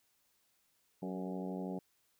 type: harmonic tone with a mistuned harmonic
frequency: 92.5 Hz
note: F#2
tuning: in tune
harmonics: 2 / 3 / 4 / 5 / 6 / 7 / 8 / 9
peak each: -40 / -44 / -46 / -48 / -50 / -51 / -52 / -53 dBFS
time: 1.02-1.79 s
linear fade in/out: 5 ms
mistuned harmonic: 4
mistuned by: +42 cents
effects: white hiss -75 dBFS RMS until 2.19 s